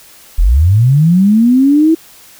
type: linear sweep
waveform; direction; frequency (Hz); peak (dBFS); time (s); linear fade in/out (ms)
sine; up; 34.53 to 329.6; -5; 0.38-1.95; 10
effects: white hiss -40 dBFS RMS until 2.39 s